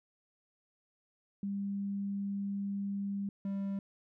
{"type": "tone pair in turn", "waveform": ["sine", "triangle"], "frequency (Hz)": [199.4, 197.11], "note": ["G3", "G3"], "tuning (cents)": [30, 10], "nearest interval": "unison", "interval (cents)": 20, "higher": "first", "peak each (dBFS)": [-33, -31], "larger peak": "second", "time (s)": [[1.43, 3.29], [3.45, 3.79]], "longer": "first", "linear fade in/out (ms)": 2, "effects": []}